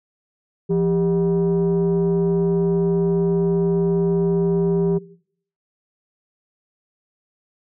sine tone pair together, 170.57 / 397.1 Hz, F3 / G4, -41 / +22 cents, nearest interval octave + minor third, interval 1463 cents, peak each -17 dBFS, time 0.69-4.99 s, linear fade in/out 20 ms, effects noise-tail reverb RT60 0.6 s tail -20 dB re dry + tanh soft clip ceiling -13 dBFS

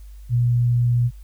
sine tone, 120.7 Hz, B2, 39 cents flat, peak -15 dBFS, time 0.29-1.11 s, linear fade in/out 50 ms, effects added 50 Hz sine -37 dBFS peak until 1.23 s + white hiss -59 dBFS RMS until 1.23 s

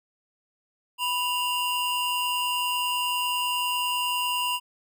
square tone pair together, 988 / 2794 Hz, B5 / F7, 0 / 0 cents, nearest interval octave + tritone, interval 1800 cents, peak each -28 dBFS, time 0.98-4.6 s, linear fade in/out 50 ms, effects none

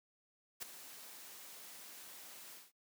white noise with ADSR envelope, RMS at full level -40 dBFS, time 0.6-2.72 s, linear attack 25 ms, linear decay 9 ms, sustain -13 dB, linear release 180 ms, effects noise-tail reverb RT60 0.1 s tail -21 dB re dry + high-pass 200 Hz 12 dB/octave

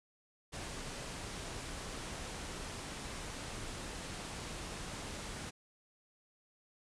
pink low-pass noise, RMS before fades -44 dBFS, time 0.52-5.51 s, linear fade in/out 20 ms, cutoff 10000 Hz, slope 48 dB/octave, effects none

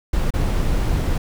brown noise with dropouts, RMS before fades -19 dBFS, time 0.13-1.18 s, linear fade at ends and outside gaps 5 ms, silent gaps 0.306-0.337 s, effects none

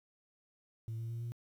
sine tone with pitch steps, 112.7 / 114.47 / 116.27 / 118.1 Hz, A2 / A#2 / A#2 / A#2, +42 / -31 / -4 / +23 cents, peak -35 dBFS, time 0.88-1.32 s, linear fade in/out 0 ms, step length 110 ms, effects tanh soft clip ceiling -36 dBFS + 11-bit

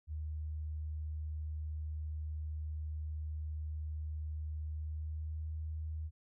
sine tone with pitch glide, 76.9 to 78.24 Hz, D#2 to D#2, -20 to +10 cents, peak -37 dBFS, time 0.07-6.11 s, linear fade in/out 50 ms, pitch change +30 cents, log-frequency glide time 4.73-5.49 s, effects none

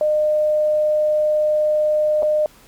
sine tone with dropouts, 608 Hz, D#5, 40 cents flat, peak -14 dBFS, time 0.01-2.46 s, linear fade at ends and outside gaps 1 ms, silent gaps 2.224-2.23 s, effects pink hiss -49 dBFS RMS until 2.67 s + MP3 96 kbps

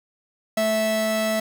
45% pulse tone pair together, 218.9 / 656 Hz, A3 / E5, -9 / -9 cents, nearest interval octave + perfect fifth, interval 1900 cents, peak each -26 / -21 dBFS, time 0.57-1.4 s, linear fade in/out 5 ms, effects none

